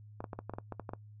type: clicks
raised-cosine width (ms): 1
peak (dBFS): -25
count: 11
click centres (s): 0.205 / 0.242 / 0.332 / 0.39 / 0.496 / 0.537 / 0.585 / 0.723 / 0.797 / 0.892 / 0.935
effects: noise-tail reverb RT60 0.1 s tail -21 dB re dry + added 105 Hz sine -50 dBFS peak until 1.2 s